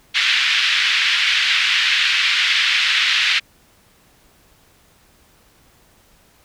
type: band-pass noise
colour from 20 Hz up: white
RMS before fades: -17 dBFS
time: 0.14-3.4 s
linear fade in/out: 20 ms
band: 1700 to 3600 Hz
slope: 24 dB/octave
effects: pink hiss -54 dBFS RMS until 6.44 s